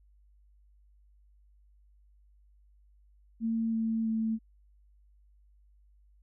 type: tone with pitch steps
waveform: sine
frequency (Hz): 226.2 / 224.2 / 222.3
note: A3 / A3 / A3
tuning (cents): +48 / +33 / +18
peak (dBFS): -27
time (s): 3.4-4.39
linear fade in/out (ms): 50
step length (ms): 330
effects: added 50 Hz sine -59 dBFS peak until 6.22 s